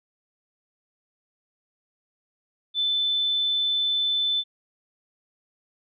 sine tone, 3520 Hz, A7, in tune, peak -21 dBFS, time 2.74-4.44 s, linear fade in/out 50 ms, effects none

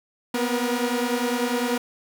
sawtooth tone cluster, 241.6 / 251.6 / 476.3 Hz, B3 / B3 / A#4, -38 / +32 / +37 cents, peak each -23 dBFS, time 0.34-1.78 s, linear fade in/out 5 ms, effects none

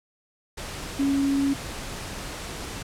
sine tone in noise, 276.9 Hz, C#4, 2 cents flat, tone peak -20 dBFS, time 0.99-1.54 s, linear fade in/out 10 ms, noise pink, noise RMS -35 dBFS, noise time 0.57-2.83 s, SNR +12 dB, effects low-pass 10000 Hz 12 dB/octave

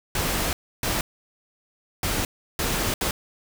pink noise bursts at uneven times, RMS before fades -25 dBFS, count 5, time 0.15-0.53 / 0.83-1.01 / 2.03-2.25 / 2.59-2.94 / 3.01-3.11 s, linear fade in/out 2 ms, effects none

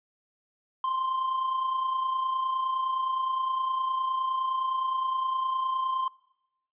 triangle tone with amplitude modulation, 1046.5 Hz, C6, in tune, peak -22 dBFS, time 0.84-6.08 s, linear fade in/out 2 ms, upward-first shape sine, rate 29.7 Hz, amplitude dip 45%, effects noise-tail reverb RT60 0.9 s tail -23 dB re dry + resampled to 8000 Hz

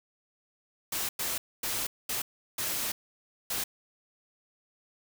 white noise bursts at uneven times, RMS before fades -32 dBFS, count 6, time 0.92-1.09 / 1.19-1.38 / 1.63-1.87 / 2.09-2.22 / 2.58-2.92 / 3.5-3.64 s, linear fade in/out 5 ms, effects none

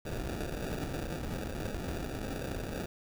pink noise with sample-and-hold, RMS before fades -37 dBFS, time 0.05-2.86 s, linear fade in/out 5 ms, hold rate 1050 Hz, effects none

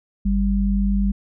sine tone pair together, 49.35 / 198.1 Hz, G1 / G3, +12 / +18 cents, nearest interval 2 octaves, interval 2406 cents, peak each -19 dBFS, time 0.25-1.12 s, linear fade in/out 10 ms, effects none

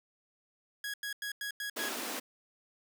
sawtooth tone bursts, 1661.2 Hz, G#6, in tune, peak -32 dBFS, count 6, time 0.84-1.888 s, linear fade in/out 2 ms, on 98 ms, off 92 ms
pink high-pass noise, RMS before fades -38 dBFS, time 1.76-2.2 s, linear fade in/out 10 ms, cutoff 230 Hz, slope 48 dB/octave
effects none

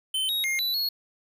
square tone with pitch steps, 3073 / 3780 / 2126 / 3968 / 4330 Hz, G7 / A#7 / C7 / B7 / C#8, -35 / +23 / +27 / +7 / -41 cents, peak -25 dBFS, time 0.14-0.89 s, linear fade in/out 5 ms, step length 150 ms, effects 10-bit

